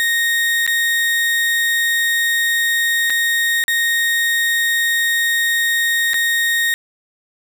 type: tone with dropouts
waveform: 35% pulse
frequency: 1859 Hz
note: A#6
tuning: 5 cents flat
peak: -13 dBFS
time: 0-6.74 s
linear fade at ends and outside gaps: 0 ms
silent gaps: 0.665-0.676 / 3.099-3.103 / 3.639-3.681 / 6.134-6.142 s
effects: none